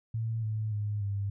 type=tone with pitch steps; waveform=sine; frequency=112.9 / 108.49 / 104.25 / 100.18 Hz; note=A2 / A2 / G#2 / G2; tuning=+45 / -24 / +7 / +38 cents; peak=-29 dBFS; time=0.14-1.3 s; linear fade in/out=5 ms; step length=290 ms; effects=none